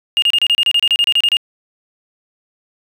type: tone bursts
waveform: triangle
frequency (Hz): 2836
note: F7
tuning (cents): +26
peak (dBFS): -7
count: 15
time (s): 0.17-1.369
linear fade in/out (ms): 0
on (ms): 51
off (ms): 31
effects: tanh soft clip ceiling -6 dBFS